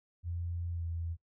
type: tone with pitch glide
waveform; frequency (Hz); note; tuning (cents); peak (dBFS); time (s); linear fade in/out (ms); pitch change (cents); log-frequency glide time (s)
sine; 86 to 83.79; F2 to E2; -26 to +29; -34; 0.23-1.17; 50; -45; 0.71-0.84
effects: noise-tail reverb RT60 0.1 s tail -20 dB re dry